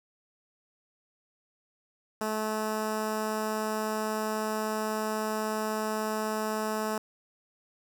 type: tone with notch filter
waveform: 10% pulse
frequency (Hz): 216.3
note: A3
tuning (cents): -29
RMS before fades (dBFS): -31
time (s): 2.21-6.98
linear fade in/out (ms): 2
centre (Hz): 3300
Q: 1.6
effects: none